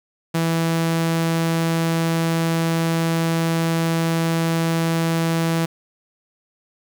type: tone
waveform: sawtooth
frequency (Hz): 164.81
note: E3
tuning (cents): 0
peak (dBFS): -14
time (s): 0.34-5.66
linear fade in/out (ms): 10
effects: 9-bit